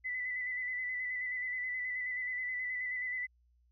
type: tone with vibrato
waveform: sine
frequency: 2000 Hz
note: B6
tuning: 21 cents sharp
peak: -34 dBFS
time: 0.04-3.27 s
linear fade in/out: 20 ms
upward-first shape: square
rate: 9.4 Hz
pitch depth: 25 cents each way
effects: added 60 Hz sine -66 dBFS peak until 3.71 s